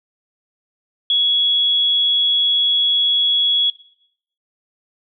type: tone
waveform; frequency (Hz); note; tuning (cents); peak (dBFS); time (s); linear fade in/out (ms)
sine; 3354; G#7; +16; -13; 1.1-3.7; 2
effects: noise-tail reverb RT60 0.7 s tail -19 dB re dry